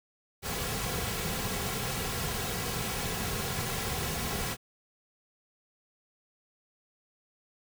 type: noise with comb filter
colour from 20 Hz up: pink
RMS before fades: -33 dBFS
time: 0.42-4.57 s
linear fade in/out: 50 ms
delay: 3.3 ms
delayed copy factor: -0.6
effects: none